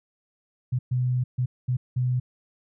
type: tone bursts at uneven times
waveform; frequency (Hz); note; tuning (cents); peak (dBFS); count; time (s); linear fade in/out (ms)
sine; 125.6; B2; +30; -21; 5; 0.72-0.79 / 0.91-1.24 / 1.38-1.46 / 1.68-1.77 / 1.96-2.2; 10
effects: none